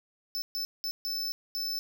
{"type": "tone bursts at uneven times", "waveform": "square", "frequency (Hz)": 5274, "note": "E8", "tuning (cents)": 0, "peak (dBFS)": -31, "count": 5, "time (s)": [[0.35, 0.42], [0.55, 0.65], [0.84, 0.91], [1.05, 1.32], [1.55, 1.79]], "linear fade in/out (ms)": 0, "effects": []}